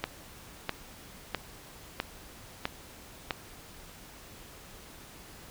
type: click train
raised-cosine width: 0.3 ms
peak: -13 dBFS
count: 6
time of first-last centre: 0.04-3.308 s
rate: 1.53 Hz
effects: pink hiss -50 dBFS RMS until 5.5 s